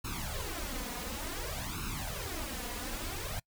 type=noise with flanger; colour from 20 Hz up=pink; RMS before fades=-38 dBFS; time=0.04-3.4 s; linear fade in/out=10 ms; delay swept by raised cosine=0.75 to 4.15 ms; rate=0.56 Hz; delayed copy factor=+0.85; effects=noise-tail reverb RT60 0.1 s tail -26 dB re dry